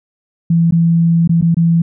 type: tone with dropouts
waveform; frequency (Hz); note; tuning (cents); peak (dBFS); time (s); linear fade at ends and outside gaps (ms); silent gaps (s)
sine; 167.3; E3; +26; -8; 0.5-1.82; 5; 0.71-0.722 / 1.276-1.293 / 1.413-1.423 / 1.545-1.568
effects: none